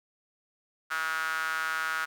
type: tone with high-pass filter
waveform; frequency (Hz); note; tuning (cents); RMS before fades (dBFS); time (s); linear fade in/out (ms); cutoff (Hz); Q
sawtooth; 160; D#3; +49; -31; 0.9-2.06; 20; 1400; 6.8
effects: none